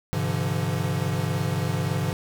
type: tone cluster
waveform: square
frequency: 100.8 / 128.8 / 146.7 / 170.2 Hz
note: G2 / C3 / D3 / F3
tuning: +49 / -27 / -2 / -44 cents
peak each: -30 dBFS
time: 0.13-2.13 s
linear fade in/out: 0 ms
effects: none